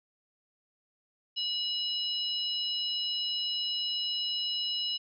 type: tone cluster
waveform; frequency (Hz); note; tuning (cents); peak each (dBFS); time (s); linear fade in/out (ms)
sine; 2912 / 4007 / 5180; F#7 / B7 / E8; -28 / +24 / -31; -31 / -38 / -36; 1.36-4.98; 20
effects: none